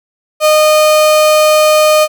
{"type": "tone", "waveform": "35% pulse", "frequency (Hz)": 614, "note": "D#5", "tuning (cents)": -23, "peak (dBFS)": -4, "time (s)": [0.4, 2.08], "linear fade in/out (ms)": 50, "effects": []}